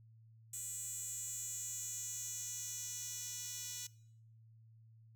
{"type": "tone with high-pass filter sweep", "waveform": "10% pulse", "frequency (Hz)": 490.7, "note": "B4", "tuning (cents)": -11, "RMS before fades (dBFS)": -44, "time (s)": [0.53, 3.87], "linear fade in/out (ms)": 5, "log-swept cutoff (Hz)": [8000, 5200], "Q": 3.7, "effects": ["noise-tail reverb RT60 0.7 s tail -22 dB re dry", "added 112 Hz sine -59 dBFS peak until 5.15 s"]}